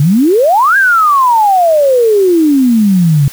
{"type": "exponential two-way sweep", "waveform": "sine", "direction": "up then down", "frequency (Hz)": [134.7, 1639, 134.7], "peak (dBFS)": -5, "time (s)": [0, 3.28], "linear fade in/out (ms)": 2, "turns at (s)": 0.77, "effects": ["white hiss -31 dBFS RMS until 3.32 s"]}